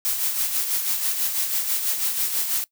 blue noise with tremolo, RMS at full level -22 dBFS, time 0.05-2.64 s, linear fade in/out 0 ms, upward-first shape sine, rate 6.1 Hz, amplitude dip 50%, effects noise-tail reverb RT60 0.1 s tail -21 dB re dry

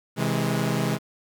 sawtooth chord, C augmented, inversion none, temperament equal with one note detuned, 130.81 / 161.8 / 207.7 Hz, C3 / E3 / G#3, 0 / -32 / 0 cents, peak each -23 dBFS, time 0.16-0.99 s, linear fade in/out 50 ms, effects 9-bit

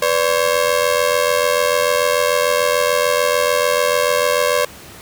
sawtooth ring-modulated tone, 540 Hz, C#5, 45 cents flat, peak -7 dBFS, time 0.02-4.65 s, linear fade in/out 5 ms, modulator 43.4 Hz, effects pink hiss -38 dBFS RMS until 5.01 s + high-pass 60 Hz 12 dB/octave

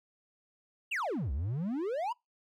triangle exponential two-way sweep, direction down then up, 3000 to 61.8 to 1007 Hz, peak -29 dBFS, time 0.91-2.13 s, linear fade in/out 10 ms, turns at 1.32 s, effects noise-tail reverb RT60 0.2 s tail -26 dB re dry

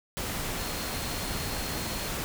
sine tone in noise, 4247 Hz, C8, 25 cents sharp, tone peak -43 dBFS, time 0.58-2.08 s, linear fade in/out 0 ms, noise pink, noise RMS -33 dBFS, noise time 0.17-2.24 s, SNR -13 dB, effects none

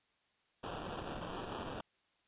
white noise with sample-and-hold, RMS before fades -43 dBFS, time 0.63-1.81 s, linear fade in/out 5 ms, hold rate 2100 Hz, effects white hiss -75 dBFS RMS until 2.27 s + resampled to 8000 Hz

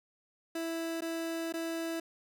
30% pulse tone with dropouts, 329.6 Hz, E4, in tune, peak -31 dBFS, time 0.55-2 s, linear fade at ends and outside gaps 5 ms, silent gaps 1.008-1.019 / 1.525-1.538 s, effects none

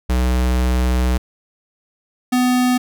square tone pair in turn, 62.5 / 250 Hz, B1 / B3, +21 / +21 cents, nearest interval 2 octaves, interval 2400 cents, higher second, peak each -15 / -14 dBFS, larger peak second, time 0.09-1.18 / 2.32-2.78 s, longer first, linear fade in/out 10 ms, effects none

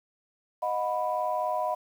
sine chord, B major, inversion first, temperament equal with one note detuned, 622.3 / 726 / 987.8 Hz, D#5 / F#5 / B5, 0 / -33 / 0 cents, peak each -30 dBFS, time 0.62-1.75 s, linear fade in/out 10 ms, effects tanh soft clip ceiling -16 dBFS + 9-bit

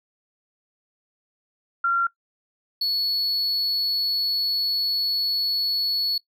sine / triangle tone pair in turn, 1377 / 4400 Hz, F6 / C#8, -25 / -14 cents, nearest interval octave + minor sixth, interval 2011 cents, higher second, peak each -18 / -20 dBFS, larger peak first, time 1.84-2.07 / 2.81-6.18 s, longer second, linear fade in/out 5 ms, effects noise-tail reverb RT60 0.1 s tail -20 dB re dry

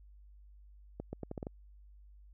accelerating click train, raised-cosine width 2 ms, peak -26 dBFS, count 7, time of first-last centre 1-1.469 s, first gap 130 ms, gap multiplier 0.79, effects added 50 Hz sine -54 dBFS peak until 2.33 s

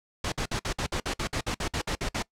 pink noise bursts, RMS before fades -29 dBFS, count 15, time 0.24-2.225 s, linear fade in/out 5 ms, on 81 ms, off 55 ms, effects noise-tail reverb RT60 0.1 s tail -22 dB re dry + low-pass 7000 Hz 12 dB/octave

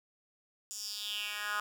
10% pulse tone with high-pass filter sweep, 207.7 Hz, G#3, in tune, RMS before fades -38 dBFS, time 0.71-1.6 s, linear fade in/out 0 ms, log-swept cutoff 6800 to 1300 Hz, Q 4.1, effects 10-bit

